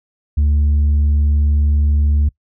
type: tone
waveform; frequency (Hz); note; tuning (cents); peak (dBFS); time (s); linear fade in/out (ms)
sine; 73.42; D2; 0; -8; 0.37-2.29; 10
effects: noise-tail reverb RT60 0.1 s tail -24 dB re dry + tanh soft clip ceiling -10 dBFS